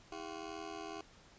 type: ring-modulated tone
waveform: 20% pulse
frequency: 363.1 Hz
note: F#4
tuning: 33 cents flat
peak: -35 dBFS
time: 0.12-1.01 s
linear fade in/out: 2 ms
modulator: 40.9 Hz
effects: pink hiss -61 dBFS RMS until 1.38 s + resampled to 16000 Hz